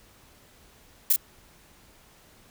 violet noise with echo, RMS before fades -19 dBFS, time 1.1-1.13 s, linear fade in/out 5 ms, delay 32 ms, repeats 1, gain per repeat -3 dB, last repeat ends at 1.162 s, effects pink hiss -56 dBFS RMS until 2.5 s

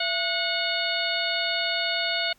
harmonic tone with a mistuned harmonic, 729 Hz, F#5, 26 cents flat, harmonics 1 / 2 / 3 / 4 / 5 / 6, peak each -31 / -31 / -31 / -31 / -31 / -31 dBFS, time 0-2.33 s, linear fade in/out 5 ms, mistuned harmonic 1, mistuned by -130 cents, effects pink hiss -61 dBFS RMS until 2.38 s + Opus 48 kbps

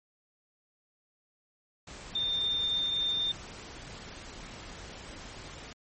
sine tone in noise, 3612 Hz, A7, 45 cents sharp, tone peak -27 dBFS, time 2.15-3.32 s, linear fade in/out 5 ms, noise pink, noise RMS -45 dBFS, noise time 1.87-5.73 s, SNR +15 dB, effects MP3 32 kbps

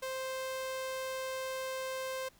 sawtooth tone, 523.3 Hz, C5, in tune, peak -32 dBFS, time 0.02-2.29 s, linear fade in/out 10 ms, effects pink hiss -64 dBFS RMS until 2.39 s

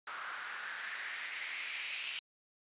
white noise with band-pass filter sweep, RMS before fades -42 dBFS, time 0.07-2.19 s, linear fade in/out 0 ms, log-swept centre 1300 to 2700 Hz, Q 3.7, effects resampled to 8000 Hz

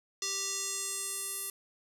square tone with band-pass filter sweep, 392 Hz, G4, in tune, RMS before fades -36 dBFS, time 0.22-1.5 s, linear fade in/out 2 ms, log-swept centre 5700 to 11000 Hz, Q 2.7, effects none

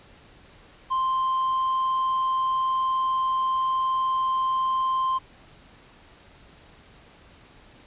sine tone with tanh clipping, 1046.5 Hz, C6, in tune, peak -22 dBFS, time 0.9-5.19 s, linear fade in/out 20 ms, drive 2 dB, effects pink hiss -52 dBFS RMS until 7.86 s + resampled to 8000 Hz

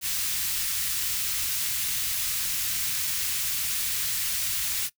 white band-stop noise, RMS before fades -28 dBFS, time 0.01-4.9 s, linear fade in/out 50 ms, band 120 to 1900 Hz, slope 12 dB/octave, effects noise-tail reverb RT60 0.1 s tail -20 dB re dry

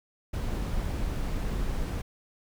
brown noise, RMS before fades -30 dBFS, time 0.33-2.02 s, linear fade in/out 10 ms, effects none

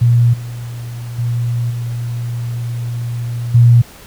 sine tone with level steps, 119.1 Hz, A#2, 38 cents sharp, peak -7 / -23 / -14 / -18 / -4 dBFS, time 0.01-3.82 s, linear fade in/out 10 ms, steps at 0.33 / 1.18 / 1.7 / 3.54 s, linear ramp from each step 10 ms, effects pink hiss -39 dBFS RMS until 4.06 s

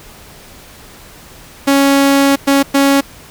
sawtooth tone bursts at uneven times, 277.2 Hz, C#4, in tune, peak -4 dBFS, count 3, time 1.67-2.36 / 2.47-2.63 / 2.74-3.01 s, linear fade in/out 10 ms, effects pink hiss -38 dBFS RMS until 3.3 s

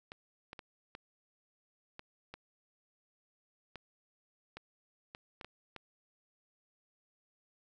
clicks, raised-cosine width 0.3 ms, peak -29 dBFS, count 12, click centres 0.119 / 0.531 / 0.592 / 0.951 / 1.994 / 2.34 / 3.757 / 4.57 / 5.149 / 5.412 / 5.446 / 5.763 s, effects none

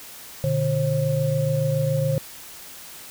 sine tone cluster, 121.4 / 148.5 / 535 Hz, B2 / D3 / C5, -29 / +20 / +38 cents, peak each -26 / -22 / -24 dBFS, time 0.44-2.18 s, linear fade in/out 0 ms, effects white hiss -41 dBFS RMS until 3.1 s

